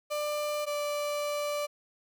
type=tone pair in turn; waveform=35% pulse; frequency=594 / 586.5 Hz; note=D5 / D5; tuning=+20 / -2 cents; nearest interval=unison; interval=22 cents; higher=first; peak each=-28 dBFS; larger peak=neither; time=0.1-0.66 / 0.66-1.67 s; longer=second; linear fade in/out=20 ms; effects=none